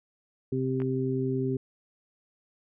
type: harmonic tone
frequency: 130.81 Hz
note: C3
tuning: in tune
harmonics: 1 / 2 / 3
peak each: -30 / -30 / -30 dBFS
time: 0.52-1.57 s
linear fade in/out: 5 ms
type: clicks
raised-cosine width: 0.5 ms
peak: -28 dBFS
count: 2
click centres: 0.802 / 0.819 s
effects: none